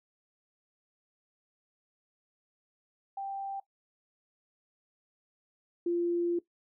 sine tone pair in turn, 786 / 345.5 Hz, G5 / F4, +4 / -19 cents, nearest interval octave + major second, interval 1423 cents, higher first, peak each -34 / -26 dBFS, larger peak second, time 3.17-3.6 / 5.86-6.39 s, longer second, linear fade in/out 5 ms, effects noise-tail reverb RT60 0.1 s tail -17 dB re dry

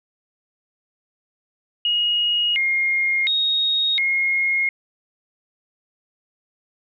sine tone with pitch steps, 2881 / 2133 / 3746 / 2149 Hz, F#7 / C7 / A#7 / C7, -47 / +33 / +8 / +46 cents, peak -17 dBFS, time 1.85-4.69 s, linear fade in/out 2 ms, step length 710 ms, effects none

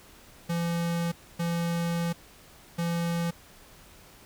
square tone bursts at uneven times, 169.8 Hz, F3, 48 cents flat, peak -27 dBFS, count 3, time 0.49-1.12 / 1.39-2.13 / 2.78-3.31 s, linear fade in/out 10 ms, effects pink hiss -53 dBFS RMS until 4.25 s

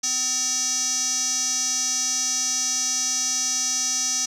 square tone with band-pass filter, 255.1 Hz, C4, 44 cents flat, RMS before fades -24 dBFS, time 0.03-4.26 s, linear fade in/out 10 ms, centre 6000 Hz, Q 8.9, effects none

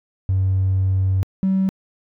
triangle tone pair in turn, 95 / 190.99 Hz, F#2 / G3, +46 / -45 cents, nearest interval octave, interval 1209 cents, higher second, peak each -12 dBFS, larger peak neither, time 0.29-1.23 / 1.43-1.69 s, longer first, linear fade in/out 0 ms, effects tanh soft clip ceiling -12 dBFS

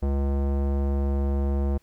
square tone with low-pass filter, 69.5 Hz, C#2, 5 cents sharp, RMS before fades -24 dBFS, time 0.02-1.78 s, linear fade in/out 10 ms, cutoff 650 Hz, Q 0.97, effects pink hiss -65 dBFS RMS until 1.82 s

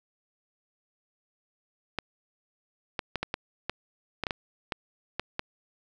clicks, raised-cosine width 0.3 ms, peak -13 dBFS, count 12, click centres 1.987 / 2.992 / 3.157 / 3.23 / 3.341 / 3.696 / 4.237 / 4.268 / 4.308 / 4.722 / 5.196 / 5.394 s, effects none

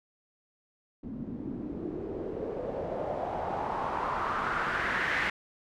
white noise with low-pass filter sweep, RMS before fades -33 dBFS, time 1.03-5.3 s, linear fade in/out 5 ms, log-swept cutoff 220 to 2000 Hz, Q 3.4, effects none

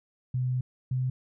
sine tone pair in turn, 126.8 / 128.35 Hz, B2 / C3, +46 / -33 cents, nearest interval unison, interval 21 cents, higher second, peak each -25 dBFS, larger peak neither, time 0.34-0.61 / 0.91-1.1 s, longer first, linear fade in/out 5 ms, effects none

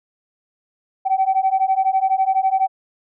sine beating tone pair, 760 / 772 Hz, F#5 / G5, +46 / -27 cents, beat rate 12 Hz, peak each -17 dBFS, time 1.05-2.68 s, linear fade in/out 20 ms, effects tanh soft clip ceiling -9 dBFS

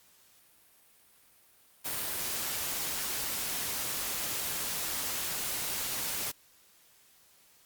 white noise, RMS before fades -34 dBFS, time 1.84-6.32 s, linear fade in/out 20 ms, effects white hiss -62 dBFS RMS until 7.65 s + Opus 48 kbps

